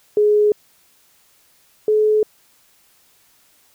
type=tone pair in turn; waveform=sine; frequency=419 / 428.1 Hz; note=G#4 / A4; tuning=+15 / -47 cents; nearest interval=unison; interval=38 cents; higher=second; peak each=-11 / -12 dBFS; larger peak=first; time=0.17-0.52 / 1.88-2.23 s; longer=neither; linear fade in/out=2 ms; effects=white hiss -56 dBFS RMS until 3.74 s